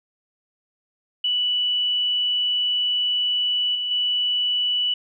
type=tone with level steps; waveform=sine; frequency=2960 Hz; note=F#7; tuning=in tune; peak=-19 / -23 / -19 dBFS; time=1.24-4.94 s; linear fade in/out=5 ms; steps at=3.75 / 3.91 s; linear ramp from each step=2 ms; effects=none